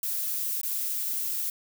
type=noise with dropouts; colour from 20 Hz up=violet; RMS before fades=-30 dBFS; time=0.03-1.5 s; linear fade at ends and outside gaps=2 ms; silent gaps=0.614-0.632 s; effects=none